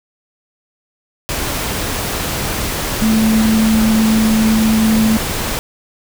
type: tone in noise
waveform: sine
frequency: 220 Hz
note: A3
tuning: in tune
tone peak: -10 dBFS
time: 3.02-5.17 s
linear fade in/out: 0 ms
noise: pink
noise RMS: -20 dBFS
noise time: 1.29-5.59 s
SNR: +7 dB
effects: none